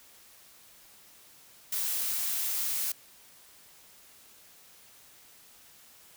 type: noise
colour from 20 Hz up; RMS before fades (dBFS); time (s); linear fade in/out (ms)
blue; -31; 1.72-2.92; 5
effects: white hiss -56 dBFS RMS until 6.16 s